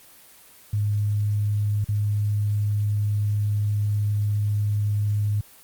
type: tone with dropouts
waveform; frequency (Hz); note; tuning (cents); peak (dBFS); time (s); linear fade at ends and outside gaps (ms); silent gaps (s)
sine; 103.83; G#2; 0; -20; 0.73-5.41; 5; 1.844-1.887
effects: white hiss -50 dBFS RMS until 5.63 s + Opus 24 kbps